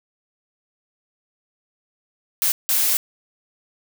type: noise bursts at uneven times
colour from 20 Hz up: blue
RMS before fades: -19 dBFS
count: 2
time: 2.42-2.52 / 2.69-2.97 s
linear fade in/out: 0 ms
effects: none